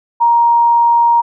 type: tone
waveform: sine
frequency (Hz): 939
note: A#5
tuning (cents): +12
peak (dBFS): -7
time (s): 0.2-1.22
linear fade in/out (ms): 20
effects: none